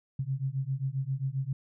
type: beating tone pair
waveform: sine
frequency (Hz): 130.81 / 138.31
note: C3 / C#3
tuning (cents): 0 / -4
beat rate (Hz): 7.5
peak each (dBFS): -32 / -32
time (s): 0.19-1.53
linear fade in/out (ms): 5
effects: none